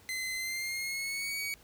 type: tone with pitch glide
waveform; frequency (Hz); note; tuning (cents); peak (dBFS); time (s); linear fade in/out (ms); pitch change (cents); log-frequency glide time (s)
sawtooth; 2052 to 2251; C7 to C#7; -34 to +26; -30; 0.09-1.54; 0; +160; 0.35-1.34
effects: pink hiss -59 dBFS RMS until 1.63 s